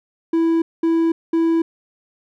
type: tone bursts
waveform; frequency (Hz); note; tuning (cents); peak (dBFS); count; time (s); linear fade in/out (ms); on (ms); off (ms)
triangle; 329.6; E4; 0; -12; 3; 0.33-1.62; 5; 290; 210
effects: none